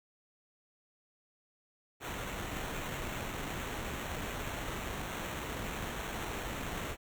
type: noise with sample-and-hold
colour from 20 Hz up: pink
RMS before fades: -39 dBFS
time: 2-6.97 s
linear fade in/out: 50 ms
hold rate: 4900 Hz
effects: none